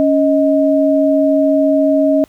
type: tone pair together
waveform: sine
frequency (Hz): 279.2 / 626.8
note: C#4 / D#5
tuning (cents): +13 / +13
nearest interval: octave + major second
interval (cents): 1400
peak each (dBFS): -12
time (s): 0-2.24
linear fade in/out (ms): 0
effects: pink hiss -51 dBFS RMS until 2.28 s